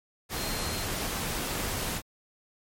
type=tone in noise; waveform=sine; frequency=4200 Hz; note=C8; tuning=6 cents sharp; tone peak=-39 dBFS; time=0.34-0.87 s; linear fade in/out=50 ms; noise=pink; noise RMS=-32 dBFS; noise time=0.29-2.02 s; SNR=-10 dB; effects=MP3 64 kbps